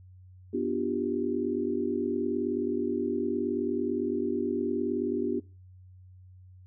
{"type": "chord", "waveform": "sine", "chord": "G dominant seventh", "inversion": "first", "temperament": "just", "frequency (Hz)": [245, 294, 352.8, 392], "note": ["B3", "D4", "F4", "G4"], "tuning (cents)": [-14, 2, 18, 0], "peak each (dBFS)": -32, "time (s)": [0.53, 5.4], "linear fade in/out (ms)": 10, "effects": ["noise-tail reverb RT60 0.3 s tail -20 dB re dry", "added 92 Hz sine -49 dBFS peak until 6.66 s"]}